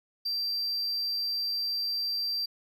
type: tone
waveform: triangle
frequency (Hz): 4703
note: D8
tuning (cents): +2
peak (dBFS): -27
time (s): 0.25-2.46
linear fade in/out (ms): 10
effects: none